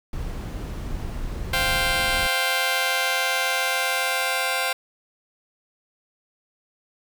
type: noise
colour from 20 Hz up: brown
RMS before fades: -30 dBFS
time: 0.13-2.27 s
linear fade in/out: 2 ms
type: chord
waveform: 10% pulse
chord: C suspended fourth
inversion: none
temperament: just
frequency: 523.3 / 697.7 / 784.9 Hz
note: C5 / F5 / G5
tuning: 0 / -2 / +2 cents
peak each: -18 dBFS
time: 1.53-4.73 s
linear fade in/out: 5 ms
effects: none